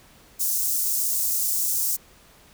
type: high-pass noise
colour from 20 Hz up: white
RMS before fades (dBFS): -24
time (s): 0.39-1.97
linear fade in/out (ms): 20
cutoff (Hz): 6100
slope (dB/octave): 24
effects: pink hiss -53 dBFS RMS until 2.53 s